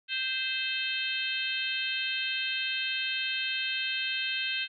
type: harmonic tone with a mistuned harmonic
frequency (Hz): 523.3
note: C5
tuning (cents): 0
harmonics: 3 / 4 / 5 / 6 / 7 / 8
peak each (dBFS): -36 / -42 / -33 / -34 / -38 / -40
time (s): 0.08-4.68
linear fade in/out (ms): 50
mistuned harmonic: 4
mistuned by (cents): -29
effects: none